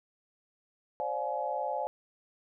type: chord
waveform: sine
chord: D half-diminished seventh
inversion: third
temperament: just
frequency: 528.6 / 587.3 / 704.8 / 845.8 Hz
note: C5 / D5 / F5 / Ab5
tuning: +18 / 0 / +16 / +31 cents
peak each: -37 / -36 / -37 / -34 dBFS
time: 1-1.87 s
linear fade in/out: 0 ms
effects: none